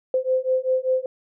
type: beating tone pair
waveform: sine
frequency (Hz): 514 / 519.1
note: C5 / C5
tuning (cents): -31 / -14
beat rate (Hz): 5.1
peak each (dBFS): -22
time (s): 0.14-1.06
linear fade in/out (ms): 2
effects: none